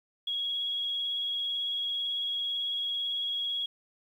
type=tone with vibrato; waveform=sine; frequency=3316 Hz; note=G#7; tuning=3 cents flat; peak=-29 dBFS; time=0.27-3.66 s; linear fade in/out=5 ms; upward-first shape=sine; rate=18 Hz; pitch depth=17 cents each way; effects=10-bit